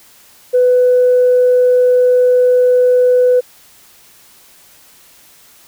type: tone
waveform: sine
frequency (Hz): 498.6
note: B4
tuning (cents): +16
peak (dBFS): -6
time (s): 0.53-3.41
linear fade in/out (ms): 20
effects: tanh soft clip ceiling -3 dBFS + white hiss -45 dBFS RMS until 5.67 s